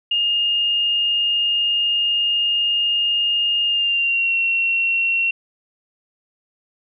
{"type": "tone with pitch glide", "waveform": "sine", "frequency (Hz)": [2834, 2728], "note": ["F7", "F7"], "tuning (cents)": [25, -41], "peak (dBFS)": -16, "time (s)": [0.11, 5.31], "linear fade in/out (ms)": 5, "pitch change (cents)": -66, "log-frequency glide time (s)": [3.65, 4.35], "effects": []}